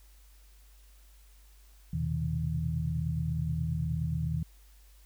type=tone cluster; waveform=sine; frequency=80.4 / 122.6 / 132.1 / 159.4 Hz; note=E2 / B2 / C3 / D#3; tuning=-43 / -12 / +17 / +42 cents; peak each=-34 / -36 / -39 / -31 dBFS; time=1.93-4.43 s; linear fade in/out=5 ms; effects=added 50 Hz sine -54 dBFS peak until 5.05 s + white hiss -64 dBFS RMS until 5.05 s